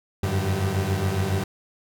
35% pulse tone cluster, 91.5 / 98.7 / 149 / 386 Hz, F#2 / G2 / D3 / G4, -19 / +12 / +25 / -27 cents, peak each -25 / -23 / -31 / -31 dBFS, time 0.23-1.44 s, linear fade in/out 5 ms, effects none

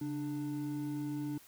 triangle tone pair together, 140.31 / 296.1 Hz, C#3 / D4, +21 / +14 cents, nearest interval octave + minor second, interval 1293 cents, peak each -39 / -34 dBFS, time 0.01-1.38 s, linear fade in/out 5 ms, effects white hiss -59 dBFS RMS until 1.47 s

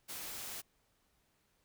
white noise, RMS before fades -44 dBFS, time 0.08-0.62 s, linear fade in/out 20 ms, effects pink hiss -75 dBFS RMS until 1.64 s

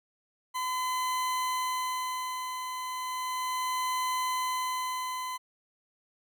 40% pulse tone with tremolo, 1017 Hz, C6, 50 cents flat, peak -27 dBFS, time 0.54-5.38 s, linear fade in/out 20 ms, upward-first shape sine, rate 0.35 Hz, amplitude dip 50%, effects none

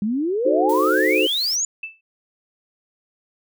sine exponential sweep, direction up, 197.1 to 7040 Hz, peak -19 dBFS, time 0.02-1.65 s, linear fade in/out 2 ms
sine chord, D# diminished seventh, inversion none, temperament equal, 311.1 / 370 / 440 / 523.3 Hz, D#4 / F#4 / A4 / C5, 0 / 0 / 0 / 0 cents, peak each -22 dBFS, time 0.45-1.27 s, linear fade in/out 10 ms
blue noise, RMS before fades -36 dBFS, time 0.69-1.56 s, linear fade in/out 5 ms
sine tone with exponential decay, 2641 Hz, E7, 3 cents sharp, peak -24 dBFS, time 1.83-2.01 s, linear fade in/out 5 ms, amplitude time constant 37 ms
effects none

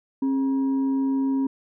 sine tone with frequency modulation, 269.3 Hz, C#4, 50 cents flat, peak -20 dBFS, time 0.22-1.47 s, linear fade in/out 5 ms, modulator 684 Hz, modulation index 0.24, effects none

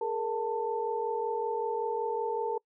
sine tone cluster, 420 / 465.3 / 889 Hz, G#4 / A#4 / A5, +19 / -3 / +18 cents, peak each -34 / -32 / -33 dBFS, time 0.01-2.58 s, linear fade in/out 5 ms, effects noise-tail reverb RT60 0.1 s tail -26 dB re dry

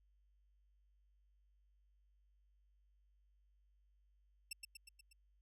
15% pulse tone with echo, 2686 Hz, E7, 32 cents sharp, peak -35 dBFS, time 4.51-4.53 s, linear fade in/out 5 ms, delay 120 ms, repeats 5, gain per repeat -4 dB, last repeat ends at 5.13 s, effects added 50 Hz sine -70 dBFS peak until 5.41 s

